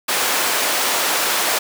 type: high-pass noise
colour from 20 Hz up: pink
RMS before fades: -19 dBFS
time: 0.08-1.59 s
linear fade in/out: 10 ms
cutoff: 590 Hz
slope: 12 dB/octave
effects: none